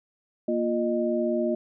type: tone cluster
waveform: sine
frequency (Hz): 234.7 / 349.9 / 615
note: A#3 / F4 / D#5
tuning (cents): +12 / +3 / -20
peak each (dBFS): -27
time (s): 0.48-1.55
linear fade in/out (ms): 5
effects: none